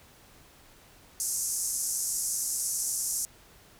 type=band-pass noise; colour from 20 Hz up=pink; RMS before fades=-31 dBFS; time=1.2-3.25 s; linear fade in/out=0 ms; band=5800 to 12000 Hz; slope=48 dB/octave; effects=pink hiss -56 dBFS RMS until 3.79 s